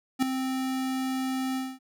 square tone with ADSR envelope, 261.6 Hz, C4, in tune, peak -19 dBFS, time 0.19-1.79 s, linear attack 35 ms, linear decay 3 ms, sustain -9 dB, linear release 230 ms, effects none

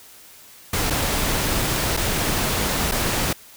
pink noise with dropouts, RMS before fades -22 dBFS, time 0.73-3.33 s, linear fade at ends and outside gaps 5 ms, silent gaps 0.901-0.905 / 1.968-1.972 / 2.914-2.919 s, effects white hiss -46 dBFS RMS until 3.56 s

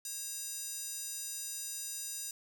square tone with high-pass filter, 545 Hz, C#5, 29 cents flat, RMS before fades -41 dBFS, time 0.05-2.31 s, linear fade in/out 2 ms, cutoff 6900 Hz, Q 1.8, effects 10-bit

